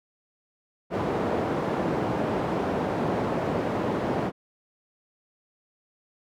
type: band-pass noise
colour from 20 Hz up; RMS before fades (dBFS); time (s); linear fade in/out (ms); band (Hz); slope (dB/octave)
white; -27; 0.9-4.32; 50; 120 to 590; 12
effects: none